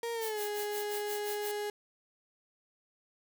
35% pulse tone with pitch glide, 466.2 to 415.3 Hz, A#4 to G#4, 0 to 0 cents, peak -32 dBFS, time 0.03-1.7 s, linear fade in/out 2 ms, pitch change -200 cents, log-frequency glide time 0.13-0.41 s
blue noise with tremolo, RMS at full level -40 dBFS, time 0.21-1.52 s, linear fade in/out 10 ms, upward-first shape sine, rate 5.7 Hz, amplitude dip 100%
effects none

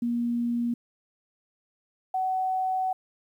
sine tone pair in turn, 237.5 / 751 Hz, A#3 / F#5, +33 / +26 cents, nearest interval octave + minor sixth, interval 1993 cents, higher second, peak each -24 dBFS, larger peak neither, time 0.02-0.74 / 2.14-2.93 s, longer second, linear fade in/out 5 ms, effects 10-bit

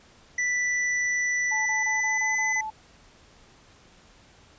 square tone with pitch glide, 1975.5 to 2012 Hz, B6 to B6, 0 to +32 cents, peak -24 dBFS, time 0.38-2.61 s, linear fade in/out 5 ms, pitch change +32 cents, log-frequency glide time 1.54-2.39 s
sine tone bursts, 870 Hz, A5, 20 cents flat, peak -30 dBFS, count 7, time 1.51-2.704 s, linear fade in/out 10 ms, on 150 ms, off 24 ms
effects pink hiss -55 dBFS RMS until 4.58 s + resampled to 16000 Hz

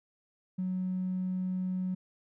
triangle tone with tanh clipping, 184.7 Hz, F#3, 3 cents flat, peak -29 dBFS, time 0.58-1.95 s, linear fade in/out 10 ms, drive 1 dB, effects none

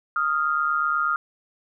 sine tone pair together, 1244.5 / 1392.7 Hz, D#6 / F6, 0 / -5 cents, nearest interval major second, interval 195 cents, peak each -23 dBFS, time 0.16-1.16 s, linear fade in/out 2 ms, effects none

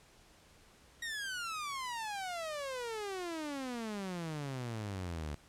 sawtooth exponential sweep, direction down, 1900 to 71.4 Hz, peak -34 dBFS, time 1.02-5.35 s, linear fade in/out 5 ms, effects pink hiss -62 dBFS RMS until 5.48 s + low-pass 10000 Hz 12 dB/octave

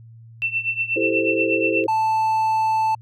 sine tone with tremolo, 2685 Hz, E7, 31 cents sharp, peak -17 dBFS, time 0.42-1.84 s, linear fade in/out 0 ms, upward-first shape triangle, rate 8.3 Hz, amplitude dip 90%
sine chord, A minor seventh, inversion second, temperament equal with one note detuned, 330.6 / 392 / 440 / 523.3 Hz, E4 / G4 / A4 / C5, +5 / 0 / 0 / 0 cents, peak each -23 / -26 / -25 / -24 dBFS, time 0.96-1.87 s, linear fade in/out 5 ms
triangle tone, 880 Hz, A5, in tune, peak -15 dBFS, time 1.88-2.95 s, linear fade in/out 5 ms
effects added 114 Hz sine -41 dBFS peak until 3.01 s

